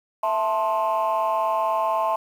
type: chord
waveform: sine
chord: A minor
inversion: second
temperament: just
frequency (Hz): 660 / 880 / 1056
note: E5 / A5 / C6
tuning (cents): +2 / 0 / +16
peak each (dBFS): -23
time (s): 0.23-2.16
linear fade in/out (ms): 5
effects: tanh soft clip ceiling -15 dBFS + 8-bit